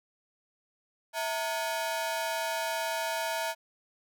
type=ring-modulated tone; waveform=sawtooth; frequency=784 Hz; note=G5; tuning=in tune; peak=-23 dBFS; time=1.13-3.55 s; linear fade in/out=50 ms; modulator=131 Hz; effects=none